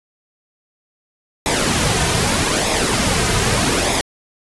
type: noise with flanger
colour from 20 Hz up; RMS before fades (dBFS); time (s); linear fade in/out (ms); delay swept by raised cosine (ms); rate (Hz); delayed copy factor
pink; -17; 1.46-4.01; 0; 0.67 to 3.67; 0.81; -0.55
effects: resampled to 24000 Hz